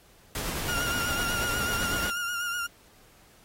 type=noise with tremolo; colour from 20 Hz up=pink; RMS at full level=-32 dBFS; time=0.35-2.1 s; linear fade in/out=0 ms; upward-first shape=sine; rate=9.6 Hz; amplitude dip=25%
type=tone with vibrato; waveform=35% pulse; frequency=1412 Hz; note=F6; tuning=19 cents sharp; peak=-27 dBFS; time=0.68-2.67 s; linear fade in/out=10 ms; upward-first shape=sine; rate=8.1 Hz; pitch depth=39 cents each way
effects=pink hiss -58 dBFS RMS until 3.44 s + AAC 48 kbps